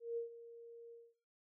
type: tone with ADSR envelope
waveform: sine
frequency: 466.2 Hz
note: A#4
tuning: in tune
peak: -35 dBFS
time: 0-1.14 s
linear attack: 170 ms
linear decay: 120 ms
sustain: -16 dB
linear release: 220 ms
effects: noise-tail reverb RT60 0.4 s tail -17 dB re dry